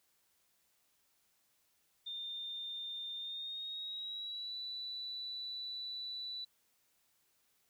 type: tone with pitch glide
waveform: sine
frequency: 3615 to 3965 Hz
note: A7 to B7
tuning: +46 to +6 cents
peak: -40 dBFS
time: 2.06-6.45 s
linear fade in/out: 10 ms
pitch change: +160 cents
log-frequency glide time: 3.17-4.55 s
effects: white hiss -75 dBFS RMS until 7.69 s